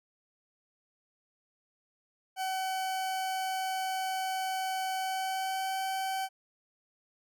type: tone with pitch glide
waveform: 40% pulse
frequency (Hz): 757 to 765.8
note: F#5 to G5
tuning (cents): +39 to -41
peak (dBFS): -30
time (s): 2.36-6.29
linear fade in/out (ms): 50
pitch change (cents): +20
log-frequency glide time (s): 4.97-5.79
effects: none